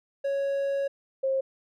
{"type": "tone pair in turn", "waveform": ["triangle", "sine"], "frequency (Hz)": [554.4, 534.3], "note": ["C#5", "C5"], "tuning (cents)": [0, 36], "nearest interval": "minor second", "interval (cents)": 64, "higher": "first", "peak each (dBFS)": -23, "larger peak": "neither", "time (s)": [[0.24, 0.88], [1.23, 1.41]], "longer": "first", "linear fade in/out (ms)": 10, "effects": []}